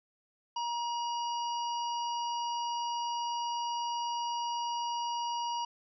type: harmonic tone with a mistuned harmonic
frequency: 948 Hz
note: A#5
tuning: 29 cents sharp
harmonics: 1 / 3 / 5 / 6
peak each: -32 / -42 / -46 / -48 dBFS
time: 0.56-5.65 s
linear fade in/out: 5 ms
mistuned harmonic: 3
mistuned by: +22 cents
effects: none